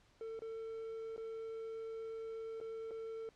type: tone with dropouts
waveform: triangle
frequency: 448.6 Hz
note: A4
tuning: 34 cents sharp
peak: -40 dBFS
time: 0.21-3.29 s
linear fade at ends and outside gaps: 1 ms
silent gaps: 0.392-0.42 / 1.163-1.178 / 2.602-2.612 / 2.909-2.914 s
effects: pink hiss -69 dBFS RMS until 3.35 s + low-pass 6000 Hz 12 dB/octave